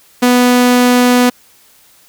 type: tone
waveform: sawtooth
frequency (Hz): 246.9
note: B3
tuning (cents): 0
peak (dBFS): -3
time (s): 0.22-1.3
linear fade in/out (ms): 10
effects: white hiss -47 dBFS RMS until 2.08 s